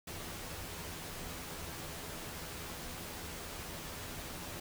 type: noise with comb filter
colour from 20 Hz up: pink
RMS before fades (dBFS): -44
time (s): 0.07-4.6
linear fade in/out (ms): 5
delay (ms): 12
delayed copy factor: +0.5
effects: none